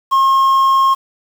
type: tone with quantisation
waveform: triangle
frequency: 1075 Hz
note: C6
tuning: 47 cents sharp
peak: -7 dBFS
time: 0.11-0.95 s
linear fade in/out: 20 ms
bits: 6
effects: none